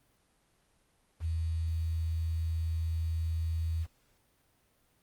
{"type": "tone with quantisation", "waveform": "sine", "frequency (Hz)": 81.6, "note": "E2", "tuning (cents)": -17, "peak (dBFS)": -29, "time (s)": [1.2, 3.87], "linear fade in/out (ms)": 50, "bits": 9, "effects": ["pink hiss -70 dBFS RMS until 5.02 s", "Opus 32 kbps"]}